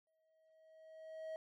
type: tone with exponential growth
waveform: triangle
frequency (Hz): 637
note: D#5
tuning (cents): +41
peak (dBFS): -39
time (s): 0.07-1.36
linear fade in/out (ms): 1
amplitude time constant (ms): 280
effects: none